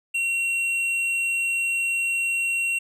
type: tone with hard clipping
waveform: sine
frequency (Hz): 2737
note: F7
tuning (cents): -36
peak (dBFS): -23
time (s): 0.14-2.79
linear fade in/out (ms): 10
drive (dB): 6
effects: none